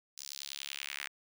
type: tone with high-pass filter sweep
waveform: sawtooth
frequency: 70.4 Hz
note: C#2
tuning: 27 cents sharp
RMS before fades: -43 dBFS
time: 0.17-1.08 s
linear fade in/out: 10 ms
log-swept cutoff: 5700 to 1900 Hz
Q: 2
effects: none